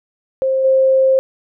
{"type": "tone with level steps", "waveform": "sine", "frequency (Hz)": 529, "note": "C5", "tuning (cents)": 19, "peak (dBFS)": [-13, -9], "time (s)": [0.42, 1.19], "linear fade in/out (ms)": 0, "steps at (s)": 0.64, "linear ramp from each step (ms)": 10, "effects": []}